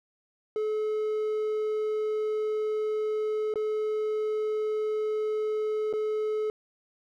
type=tone with dropouts; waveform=triangle; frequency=429.5 Hz; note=A4; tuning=42 cents flat; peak=-24 dBFS; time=0.56-6.5 s; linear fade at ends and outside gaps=1 ms; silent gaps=3.539-3.557 / 5.928-5.936 s; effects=none